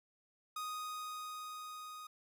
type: tone with level ramp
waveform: 45% pulse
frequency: 1244.5 Hz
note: D#6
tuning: in tune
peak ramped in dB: -39 to -47 dBFS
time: 0.56-2.07 s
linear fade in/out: 5 ms
effects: none